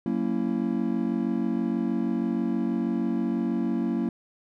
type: chord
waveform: triangle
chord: F# dominant seventh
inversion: none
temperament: just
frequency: 185 / 231.2 / 277.5 / 333 Hz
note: F#3 / A#3 / C#4 / E4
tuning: 0 / -14 / +2 / +18 cents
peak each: -29 / -25 / -29 / -29 dBFS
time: 0.06-4.09 s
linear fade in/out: 2 ms
effects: none